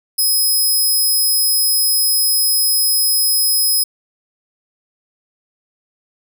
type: tone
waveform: 10% pulse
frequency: 5100 Hz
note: D#8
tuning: 42 cents sharp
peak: -7 dBFS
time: 0.18-3.84 s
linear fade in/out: 10 ms
effects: none